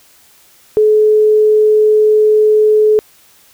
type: tone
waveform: sine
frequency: 428.1 Hz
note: A4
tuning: 47 cents flat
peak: -6 dBFS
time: 0.77-2.99 s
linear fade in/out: 0 ms
effects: white hiss -47 dBFS RMS until 3.53 s